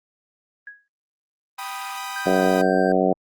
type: tone with exponential decay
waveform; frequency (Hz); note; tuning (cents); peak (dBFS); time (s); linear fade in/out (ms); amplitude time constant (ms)
sine; 1661.2; G#6; 0; -32; 0.67-0.88; 2; 44
type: chord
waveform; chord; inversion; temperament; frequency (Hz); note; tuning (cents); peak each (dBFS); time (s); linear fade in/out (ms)
sawtooth; G augmented; none; equal; 784 / 987.8 / 1244.5; G5 / B5 / D#6; 0 / 0 / 0; -30; 1.58-2.62; 10
type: tone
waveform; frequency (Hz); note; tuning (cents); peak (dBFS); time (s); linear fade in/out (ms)
triangle; 1572; G6; +4; -27; 2.16-2.92; 2
type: harmonic tone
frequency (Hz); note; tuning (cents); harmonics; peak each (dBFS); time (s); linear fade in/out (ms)
93.5; F#2; +19; 2 / 3 / 4 / 5 / 6 / 7 / 8; -24 / -24 / -24 / -24 / -24 / -24 / -24; 2.26-3.13; 5
effects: Opus 24 kbps